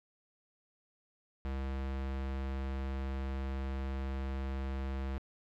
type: tone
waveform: square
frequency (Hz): 67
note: C2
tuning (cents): +42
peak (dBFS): -35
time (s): 1.45-5.18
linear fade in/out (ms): 0
effects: low-pass 3000 Hz 12 dB/octave + 11-bit